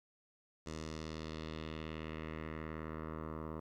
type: tone with low-pass filter sweep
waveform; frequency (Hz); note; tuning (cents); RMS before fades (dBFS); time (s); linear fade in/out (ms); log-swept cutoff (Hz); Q
10% pulse; 78.8; D#2; +23; -44; 0.66-3.6; 5; 6700 to 1000; 1.8
effects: 12-bit